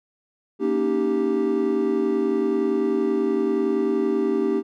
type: chord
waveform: triangle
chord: Eb dominant seventh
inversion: second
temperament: equal with one note detuned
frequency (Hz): 233.1 / 280.6 / 311.1 / 392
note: Bb3 / Db4 / Eb4 / G4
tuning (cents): 0 / +21 / 0 / 0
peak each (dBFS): -25 / -25 / -24 / -20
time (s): 0.59-4.63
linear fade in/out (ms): 50
effects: none